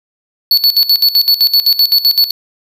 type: tone with tremolo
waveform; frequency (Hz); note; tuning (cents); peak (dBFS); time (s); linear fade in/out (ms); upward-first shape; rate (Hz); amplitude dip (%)
square; 4435; C#8; 0; -6; 0.51-2.31; 2; square; 7.8; 80
effects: none